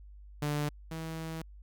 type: tone pair in turn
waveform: sawtooth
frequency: 147.6 / 161.56 Hz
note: D3 / E3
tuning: +9 / -35 cents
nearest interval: major second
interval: 156 cents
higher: second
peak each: -26 / -33 dBFS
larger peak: first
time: 0.42-0.69 / 0.91-1.42 s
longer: second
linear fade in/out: 5 ms
effects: added 50 Hz sine -48 dBFS peak until 1.62 s